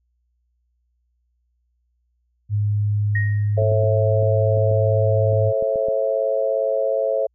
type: tone with pitch glide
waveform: sine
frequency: 103.83 to 104.55 Hz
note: G#2 to G#2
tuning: 0 to +12 cents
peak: -17 dBFS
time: 2.49-5.53 s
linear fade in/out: 50 ms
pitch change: +12 cents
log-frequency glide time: 3.66-4.22 s
type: tone with exponential decay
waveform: sine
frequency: 1870 Hz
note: A#6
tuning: 5 cents sharp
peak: -20 dBFS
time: 3.15-3.6 s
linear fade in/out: 5 ms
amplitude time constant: 96 ms
type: chord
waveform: sine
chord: A major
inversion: none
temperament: equal with one note detuned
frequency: 440 / 542.3 / 659.3 Hz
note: A4 / C#5 / E5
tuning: 0 / -38 / 0 cents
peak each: -25 / -20 / -23 dBFS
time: 3.57-7.27 s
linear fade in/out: 10 ms
type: clicks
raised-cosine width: 3 ms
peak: -23 dBFS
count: 10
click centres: 3.621 / 3.718 / 3.836 / 4.228 / 4.574 / 4.713 / 5.329 / 5.625 / 5.758 / 5.885 s
effects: added 60 Hz sine -65 dBFS peak until 7.34 s